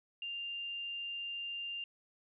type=tone; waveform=sine; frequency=2794 Hz; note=F7; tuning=in tune; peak=-38 dBFS; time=0.22-1.84 s; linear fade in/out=2 ms; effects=none